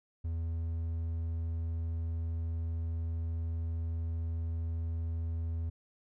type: tone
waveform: triangle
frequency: 82.41 Hz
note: E2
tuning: in tune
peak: -30 dBFS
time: 0.24-5.7 s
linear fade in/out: 10 ms
effects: none